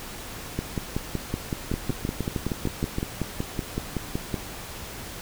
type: two click trains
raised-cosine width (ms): 3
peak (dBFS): -13 / -13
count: 21 / 9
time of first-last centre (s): 0.59-4.342 / 1.74-2.984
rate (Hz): 5.33 / 6.43
effects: pink hiss -38 dBFS RMS until 5.21 s